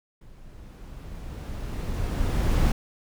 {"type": "noise with level ramp", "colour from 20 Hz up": "brown", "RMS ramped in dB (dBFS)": [-49, -19], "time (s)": [0.21, 2.72], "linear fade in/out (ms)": 5, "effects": []}